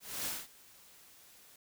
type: noise with ADSR envelope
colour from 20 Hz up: white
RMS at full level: -36 dBFS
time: 0-1.56 s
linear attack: 260 ms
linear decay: 210 ms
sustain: -23 dB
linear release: 3 ms
effects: none